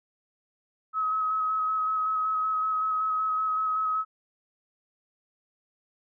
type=tone with vibrato; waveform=sine; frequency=1278 Hz; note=D#6; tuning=46 cents sharp; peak=-24 dBFS; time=0.93-4.05 s; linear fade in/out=50 ms; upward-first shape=square; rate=5.3 Hz; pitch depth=13 cents each way; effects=none